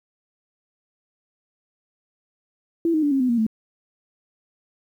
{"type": "tone with pitch steps", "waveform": "sine", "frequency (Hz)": [333.7, 311.4, 290.5, 271, 252.9, 236, 220.2], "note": ["E4", "D#4", "D4", "C#4", "B3", "A#3", "A3"], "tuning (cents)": [21, 2, -19, -39, 41, 22, 2], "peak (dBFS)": -17, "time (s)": [2.85, 3.466], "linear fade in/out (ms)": 2, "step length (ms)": 88, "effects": ["9-bit"]}